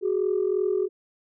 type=tone pair together; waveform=sine; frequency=372.4 / 415.3 Hz; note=F#4 / G#4; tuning=+11 / 0 cents; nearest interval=major second; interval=189 cents; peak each=-23 / -24 dBFS; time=0.01-0.89 s; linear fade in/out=50 ms; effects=tanh soft clip ceiling -15 dBFS